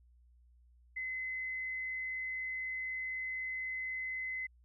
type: tone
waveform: sine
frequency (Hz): 2041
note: C7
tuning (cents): -44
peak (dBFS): -36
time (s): 0.96-4.47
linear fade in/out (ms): 10
effects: added 60 Hz sine -61 dBFS peak until 4.64 s